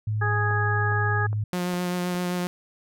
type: tone with pitch glide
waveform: sine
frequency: 107.1 to 105.93 Hz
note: A2 to G#2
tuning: -46 to +35 cents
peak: -23 dBFS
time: 0.07-1.44 s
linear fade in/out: 5 ms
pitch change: -19 cents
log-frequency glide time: 0.34-0.47 s
type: harmonic tone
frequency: 415.3 Hz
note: G#4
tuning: in tune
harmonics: 1 / 2 / 3 / 4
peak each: -32 / -30 / -30 / -26 dBFS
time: 0.21-1.27 s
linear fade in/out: 10 ms
type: click train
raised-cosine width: 1 ms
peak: -26 dBFS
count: 5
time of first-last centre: 0.51-2.149 s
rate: 2.44 Hz
type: tone with vibrato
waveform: sawtooth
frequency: 178.5 Hz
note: F3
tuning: 38 cents sharp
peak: -21 dBFS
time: 1.53-2.47 s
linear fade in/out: 0 ms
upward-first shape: triangle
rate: 7.7 Hz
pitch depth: 16 cents each way
effects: none